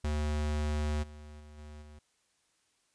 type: tone with level steps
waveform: square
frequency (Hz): 75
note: D2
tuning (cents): +37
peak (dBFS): -30 / -47 / -50 / -46 / -50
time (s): 0.04-1.99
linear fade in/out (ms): 5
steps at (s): 1.02 / 1.39 / 1.57 / 1.81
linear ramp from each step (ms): 20
effects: white hiss -73 dBFS RMS until 2.94 s + resampled to 22050 Hz